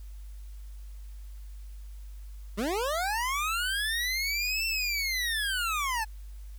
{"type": "linear two-way sweep", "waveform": "25% pulse", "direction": "up then down", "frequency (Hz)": [185, 2698, 843], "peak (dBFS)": -24, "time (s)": [2.57, 6.05], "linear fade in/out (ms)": 20, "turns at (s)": 4.66, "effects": ["added 50 Hz sine -40 dBFS peak until 6.58 s", "white hiss -62 dBFS RMS until 6.58 s"]}